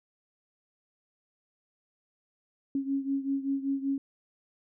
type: beating tone pair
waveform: sine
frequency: 273 / 278.2 Hz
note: C#4 / C#4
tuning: -26 / +6 cents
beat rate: 5.2 Hz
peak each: -29 / -33 dBFS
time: 2.75-3.98 s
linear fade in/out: 2 ms
effects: none